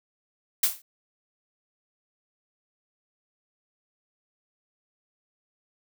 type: noise with exponential decay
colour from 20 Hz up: blue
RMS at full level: -17 dBFS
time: 0.63-0.82 s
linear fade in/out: 5 ms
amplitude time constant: 40 ms
effects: none